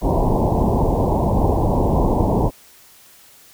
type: low-pass noise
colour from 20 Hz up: pink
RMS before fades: -17 dBFS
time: 0.01-2.51 s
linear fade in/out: 50 ms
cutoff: 1000 Hz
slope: 96 dB/octave
effects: white hiss -48 dBFS RMS until 3.53 s